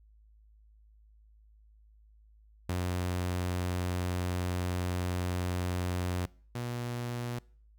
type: tone pair in turn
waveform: sawtooth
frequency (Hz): 90 / 120.55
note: F#2 / B2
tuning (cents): -47 / -41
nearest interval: perfect fourth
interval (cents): 506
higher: second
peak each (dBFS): -26 / -30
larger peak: first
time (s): 2.69-6.26 / 6.55-7.39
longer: first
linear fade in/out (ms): 5
effects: noise-tail reverb RT60 0.5 s tail -24 dB re dry + added 53 Hz sine -57 dBFS peak until 7.78 s